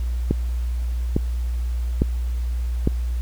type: click train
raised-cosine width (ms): 3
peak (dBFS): -5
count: 4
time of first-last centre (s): 0.31-2.874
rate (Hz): 1.17
effects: added 60 Hz sine -21 dBFS peak until 3.21 s + pink hiss -47 dBFS RMS until 3.21 s